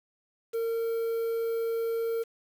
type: tone with quantisation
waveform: triangle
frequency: 457.6 Hz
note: A#4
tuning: 32 cents flat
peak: -25 dBFS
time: 0.53-2.24 s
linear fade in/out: 20 ms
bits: 8
effects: none